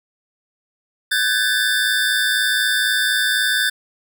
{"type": "tone cluster", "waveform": "square", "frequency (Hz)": [1518, 1638, 1742, 3569], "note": ["F#6", "G#6", "A6", "A7"], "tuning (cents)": [44, -24, -18, 24], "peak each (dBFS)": [-22, -22, -25, -22], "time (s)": [1.11, 3.7], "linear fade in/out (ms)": 10, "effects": []}